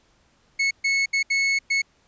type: tone bursts at uneven times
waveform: 40% pulse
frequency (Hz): 2198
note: C#7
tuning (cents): -15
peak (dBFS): -18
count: 5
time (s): 0.59-0.71 / 0.84-1.06 / 1.13-1.23 / 1.3-1.59 / 1.7-1.82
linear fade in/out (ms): 10
effects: pink hiss -62 dBFS RMS until 2.07 s + resampled to 16000 Hz